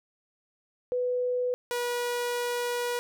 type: tone pair in turn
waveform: sine / sawtooth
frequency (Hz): 496.3 / 484.1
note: B4 / B4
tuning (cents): +8 / -35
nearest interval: unison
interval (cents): 43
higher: first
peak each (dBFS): -25 / -24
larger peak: second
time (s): 0.92-1.54 / 1.71-2.99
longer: second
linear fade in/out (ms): 0
effects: none